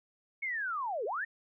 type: linear two-way sweep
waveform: sine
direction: down then up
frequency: 2224 to 387.1 to 1889 Hz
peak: -32 dBFS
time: 0.42-1.25 s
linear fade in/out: 10 ms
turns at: 1.05 s
effects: none